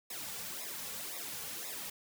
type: noise with flanger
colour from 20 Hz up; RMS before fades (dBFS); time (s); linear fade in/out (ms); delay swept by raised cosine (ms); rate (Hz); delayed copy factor
white; -42; 0.1-1.9; 5; 0.66 to 3.26; 1.9; -0.8
effects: none